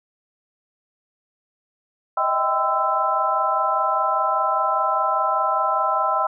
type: tone cluster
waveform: sine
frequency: 614 / 639 / 786 / 1023 / 1322 Hz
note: D#5 / D#5 / G5 / C6 / E6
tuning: -23 / +46 / +4 / -39 / +5 cents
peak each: -31 / -27 / -24 / -23 / -22 dBFS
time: 2.17-6.27 s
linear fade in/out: 5 ms
effects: none